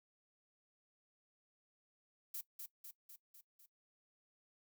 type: noise with echo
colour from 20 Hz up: violet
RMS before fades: -44 dBFS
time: 2.34-2.41 s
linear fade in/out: 5 ms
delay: 250 ms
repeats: 5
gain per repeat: -4 dB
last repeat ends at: 3.66 s
effects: noise-tail reverb RT60 0.1 s tail -18 dB re dry